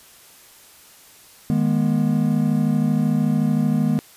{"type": "chord", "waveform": "triangle", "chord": "G# minor", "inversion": "second", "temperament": "equal with one note detuned", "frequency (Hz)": [155.56, 207.7, 241], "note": ["D#3", "G#3", "B3"], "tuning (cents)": [0, 0, -42], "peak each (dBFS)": -19, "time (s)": [1.5, 3.99], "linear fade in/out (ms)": 0, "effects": ["white hiss -48 dBFS RMS until 4.16 s", "resampled to 32000 Hz"]}